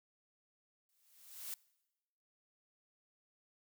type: noise with exponential growth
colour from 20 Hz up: blue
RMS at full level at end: -41 dBFS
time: 0.89-1.54 s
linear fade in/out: 1 ms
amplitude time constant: 140 ms
effects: noise-tail reverb RT60 1.0 s tail -23 dB re dry